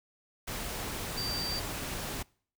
sine tone in noise, 4660 Hz, D8, 14 cents flat, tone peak -33 dBFS, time 1.17-1.6 s, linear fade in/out 10 ms, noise pink, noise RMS -37 dBFS, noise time 0.47-2.23 s, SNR +1 dB, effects noise-tail reverb RT60 0.5 s tail -25 dB re dry

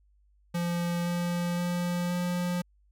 square tone with pitch steps, 172.8 / 174.2 / 175.62 / 177.04 Hz, F3 / F3 / F3 / F3, -18 / -4 / +10 / +24 cents, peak -28 dBFS, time 0.54-2.62 s, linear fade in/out 10 ms, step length 520 ms, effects added 50 Hz sine -61 dBFS peak until 2.91 s

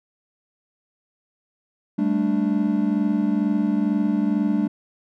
triangle chord, G suspended second, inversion none, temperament equal with one note detuned, 197.82 / 220 / 293.7 Hz, G3 / A3 / D4, +16 / 0 / 0 cents, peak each -21 dBFS, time 1.98-4.68 s, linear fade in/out 10 ms, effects none

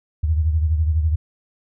sine beating tone pair, 77.78 / 89.78 Hz, D#2 / F2, 0 / +48 cents, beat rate 12 Hz, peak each -16 / -25 dBFS, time 0.23-1.16 s, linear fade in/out 10 ms, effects none

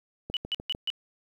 click train, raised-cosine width 2 ms, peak -23 dBFS, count 4, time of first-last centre 0.3-0.749 s, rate 6.68 Hz
sine tone bursts, 2962 Hz, F#7, 1 cent sharp, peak -26 dBFS, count 4, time 0.34-0.902 s, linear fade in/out 0 ms, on 28 ms, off 150 ms
effects 10-bit

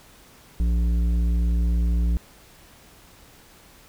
triangle tone with tanh clipping, 58.27 Hz, A#1, in tune, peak -20 dBFS, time 0.6-2.17 s, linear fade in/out 0 ms, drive 14 dB, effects pink hiss -51 dBFS RMS until 3.88 s

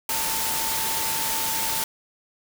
sine tone in noise, 894 Hz, A5, 27 cents sharp, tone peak -32 dBFS, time 0.09-1.84 s, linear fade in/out 2 ms, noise white, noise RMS -26 dBFS, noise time 0.09-1.84 s, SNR -9 dB, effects none

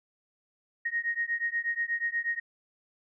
sine beating tone pair, 1864.7 / 1873 Hz, A#6 / A#6, 0 / +8 cents, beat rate 8.3 Hz, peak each -31 dBFS, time 0.85-2.4 s, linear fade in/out 10 ms, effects none

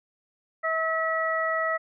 harmonic tone, 646 Hz, E5, 35 cents flat, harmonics 1 / 2 / 3, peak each -28 / -28 / -28 dBFS, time 0.63-1.78 s, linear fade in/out 20 ms, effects none

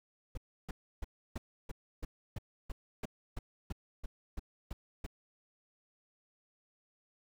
brown noise bursts, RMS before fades -38 dBFS, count 15, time 0.35-5.065 s, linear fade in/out 5 ms, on 25 ms, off 310 ms, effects none

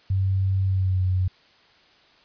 sine tone with pitch glide, 95.8 to 92.43 Hz, G2 to F#2, -39 to -1 cents, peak -19 dBFS, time 0.1-1.28 s, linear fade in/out 5 ms, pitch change -62 cents, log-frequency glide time 0.65-1.02 s, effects white hiss -56 dBFS RMS until 2.24 s + resampled to 11025 Hz

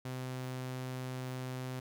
sawtooth tone, 128.4 Hz, C3, 32 cents flat, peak -34 dBFS, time 0.05-1.8 s, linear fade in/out 5 ms, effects none

